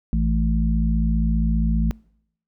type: harmonic tone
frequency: 55 Hz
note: A1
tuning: in tune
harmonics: 1 / 3 / 4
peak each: -19 / -24 / -25 dBFS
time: 0.13-1.91 s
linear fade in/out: 0 ms
effects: noise-tail reverb RT60 0.7 s tail -25 dB re dry